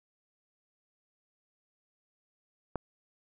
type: click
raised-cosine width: 1 ms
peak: -18 dBFS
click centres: 2.757 s
effects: none